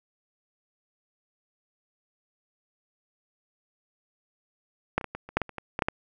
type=clicks; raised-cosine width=0.5 ms; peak=-8 / -22 / -18 / -19 / -27 / -7 / -13 / -26 / -20 / -13 / -8 / -10 dBFS; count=12; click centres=4.98 / 5.012 / 5.043 / 5.15 / 5.29 / 5.37 / 5.417 / 5.493 / 5.583 / 5.791 / 5.822 / 5.885 s; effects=none